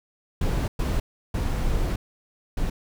brown noise bursts at uneven times, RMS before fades -24 dBFS, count 4, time 0.41-0.68 / 0.79-1 / 1.34-1.96 / 2.57-2.7 s, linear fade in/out 5 ms, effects none

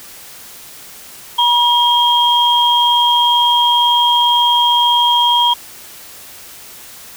sine tone pair together, 963 / 3231 Hz, B5 / G#7, -44 / -48 cents, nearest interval octave + major sixth, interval 2096 cents, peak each -12 dBFS, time 1.38-5.54 s, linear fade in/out 10 ms, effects white hiss -36 dBFS RMS until 7.16 s

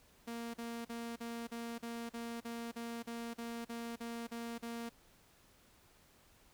sawtooth tone bursts, 233.1 Hz, A#3, in tune, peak -37 dBFS, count 15, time 0.27-4.894 s, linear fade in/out 10 ms, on 270 ms, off 41 ms, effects pink hiss -66 dBFS RMS until 6.53 s

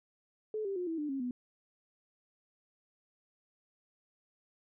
sine tone with pitch steps, 431 / 393 / 358.3 / 326.6 / 297.8 / 271.5 / 247.5 Hz, A4 / G4 / F4 / E4 / D4 / C#4 / B3, -36 / +4 / +44 / -16 / +24 / -36 / +4 cents, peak -33 dBFS, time 0.54-1.31 s, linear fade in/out 2 ms, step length 110 ms, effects none

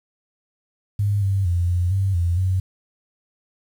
sine tone with pitch steps, 101.9 / 97.6 / 87.4 / 88.6 / 97 / 86.3 / 93.4 Hz, G#2 / G2 / F2 / F2 / G2 / F2 / F#2, -32 / -7 / +2 / +25 / -18 / -20 / +17 cents, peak -17 dBFS, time 0.99-2.6 s, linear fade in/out 5 ms, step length 230 ms, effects 8-bit

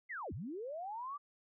sine linear two-way sweep, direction down then up, 2132 to 71.6 to 1189 Hz, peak -40 dBFS, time 0.09-1.18 s, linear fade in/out 20 ms, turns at 0.33 s, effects none

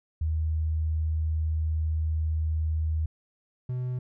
sine / triangle tone pair in turn, 78.8 / 125.67 Hz, D#2 / B2, +23 / +31 cents, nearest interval minor sixth, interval 808 cents, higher second, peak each -24 / -26 dBFS, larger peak first, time 0.21-3.06 / 3.69-3.99 s, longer first, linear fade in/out 5 ms, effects none

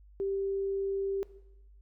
sine tone, 392 Hz, G4, in tune, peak -29 dBFS, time 0.2-1.23 s, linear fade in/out 0 ms, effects noise-tail reverb RT60 0.9 s tail -17 dB re dry + added 50 Hz sine -53 dBFS peak until 1.81 s

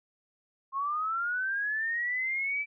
sine linear sweep, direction up, 1066 to 2328 Hz, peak -28 dBFS, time 0.72-2.66 s, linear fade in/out 50 ms, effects none

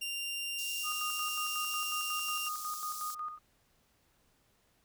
sawtooth tone, 2785 Hz, F7, 5 cents flat, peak -32 dBFS, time 0.01-2.49 s, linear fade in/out 10 ms
pink high-pass noise, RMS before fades -43 dBFS, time 0.58-3.15 s, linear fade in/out 10 ms, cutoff 5100 Hz, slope 24 dB/octave
sine tone with tremolo, 1231 Hz, D#6, 19 cents flat, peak -35 dBFS, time 0.83-3.39 s, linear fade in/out 50 ms, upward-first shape square, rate 5.5 Hz, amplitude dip 55%
effects pink hiss -71 dBFS RMS until 4.84 s

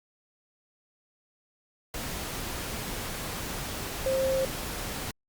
sine tone in noise, 530 Hz, C5, 22 cents sharp, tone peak -24 dBFS, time 4.06-4.45 s, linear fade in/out 2 ms, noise pink, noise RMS -35 dBFS, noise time 1.94-5.11 s, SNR +8 dB, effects Opus 48 kbps

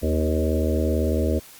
harmonic tone with a mistuned harmonic, 78.2 Hz, D#2, 9 cents sharp, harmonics 1 / 3 / 4 / 5 / 6 / 7 / 8, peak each -22 / -27 / -28 / -29 / -30 / -30 / -31 dBFS, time 0.02-1.4 s, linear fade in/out 20 ms, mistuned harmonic 6, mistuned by +23 cents, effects white hiss -46 dBFS RMS until 1.59 s + Opus 48 kbps

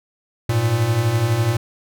square beating tone pair, 105 / 117 Hz, G#2 / A#2, +19 / +7 cents, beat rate 12 Hz, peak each -23 / -18 dBFS, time 0.49-1.57 s, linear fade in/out 5 ms, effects none

